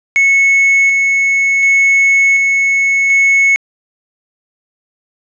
triangle tone with tremolo, 2200 Hz, C#7, 14 cents flat, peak -5 dBFS, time 0.16-3.56 s, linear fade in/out 0 ms, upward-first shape square, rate 0.68 Hz, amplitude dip 25%, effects resampled to 16000 Hz + 7-bit

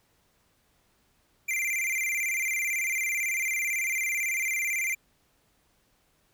square tone with vibrato, 2217 Hz, C#7, in tune, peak -27 dBFS, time 1.48-4.95 s, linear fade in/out 10 ms, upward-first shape square, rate 18 Hz, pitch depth 110 cents each way, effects pink hiss -68 dBFS RMS until 6.33 s

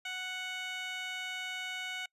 15% pulse tone with band-pass filter, 740 Hz, F#5, in tune, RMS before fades -39 dBFS, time 0.05-2.06 s, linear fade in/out 5 ms, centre 2900 Hz, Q 0.91, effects noise-tail reverb RT60 0.1 s tail -26 dB re dry + resampled to 32000 Hz

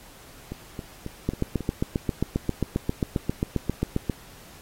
two click trains, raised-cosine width 3 ms, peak -10 / -19 dBFS, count 22 / 5, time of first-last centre 1.29-4.097 / 0.52-1.607 s, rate 7.48 / 3.68 Hz, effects pink hiss -49 dBFS RMS until 4.61 s + AAC 48 kbps

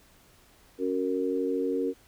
sine chord, F# major, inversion second, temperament equal with one note detuned, 277.2 / 370 / 462.4 Hz, C#4 / F#4 / A#4, 0 / 0 / -14 cents, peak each -30 / -31 / -29 dBFS, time 0.78-1.94 s, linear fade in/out 50 ms, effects pink hiss -59 dBFS RMS until 2.07 s

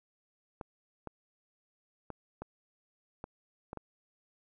clicks, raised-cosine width 1 ms, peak -26 dBFS, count 7, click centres 0.612 / 1.073 / 2.103 / 2.42 / 3.241 / 3.731 / 3.773 s, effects none

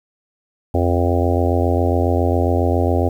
harmonic tone with a mistuned harmonic, 87.31 Hz, F2, in tune, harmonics 1 / 3 / 4 / 5 / 6 / 7 / 8 / 9, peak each -17 / -22 / -23 / -24 / -25 / -25 / -26 / -27 dBFS, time 0.74-3.09 s, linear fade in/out 5 ms, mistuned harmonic 1, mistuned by -27 cents, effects 8-bit

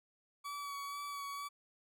40% pulse tone with vibrato, 1138 Hz, C#6, 45 cents sharp, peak -40 dBFS, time 0.44-1.49 s, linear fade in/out 20 ms, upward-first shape sine, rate 2.1 Hz, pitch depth 20 cents each way, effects none

